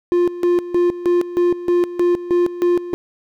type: tone with tremolo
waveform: triangle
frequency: 351.3 Hz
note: F4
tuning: 10 cents sharp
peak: -10 dBFS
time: 0.12-2.94 s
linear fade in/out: 0 ms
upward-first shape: square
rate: 3.2 Hz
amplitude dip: 80%
effects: none